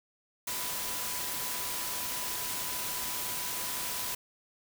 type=tone in noise; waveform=sine; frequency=993 Hz; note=B5; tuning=9 cents sharp; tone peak=-45 dBFS; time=0.47-4.15 s; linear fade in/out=5 ms; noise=white; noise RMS=-35 dBFS; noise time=0.47-4.15 s; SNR=-13 dB; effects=none